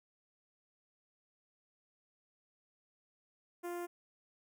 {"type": "tone with notch filter", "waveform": "sawtooth", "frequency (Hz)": 349.2, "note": "F4", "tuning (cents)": 0, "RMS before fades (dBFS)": -41, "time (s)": [3.63, 3.87], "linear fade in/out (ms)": 20, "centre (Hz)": 4100, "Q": 0.51, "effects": []}